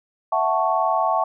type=chord; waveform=sine; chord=F# minor seventh; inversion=third; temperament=equal; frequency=659.3 / 740 / 880 / 1108.7 Hz; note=E5 / F#5 / A5 / C#6; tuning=0 / 0 / 0 / 0 cents; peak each=-23 dBFS; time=0.32-1.24 s; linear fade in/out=5 ms; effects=none